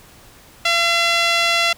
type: tone with band-pass filter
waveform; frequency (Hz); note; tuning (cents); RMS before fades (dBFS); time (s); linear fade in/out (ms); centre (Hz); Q
sawtooth; 680; F5; -46; -17; 0.65-1.73; 5; 3100; 1.3
effects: pink hiss -46 dBFS RMS until 1.77 s